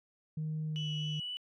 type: tone with pitch glide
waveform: sine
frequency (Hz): 155.56 to 152.09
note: D#3 to D#3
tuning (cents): 0 to -39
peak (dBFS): -32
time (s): 0.37-1.2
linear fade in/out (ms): 5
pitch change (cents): -39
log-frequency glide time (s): 0.66-0.86
type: tone with vibrato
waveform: sine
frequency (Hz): 2957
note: F#7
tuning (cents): -2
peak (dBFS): -36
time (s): 0.76-1.37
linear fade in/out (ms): 0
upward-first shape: triangle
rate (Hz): 3.9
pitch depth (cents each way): 12
effects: tanh soft clip ceiling -30 dBFS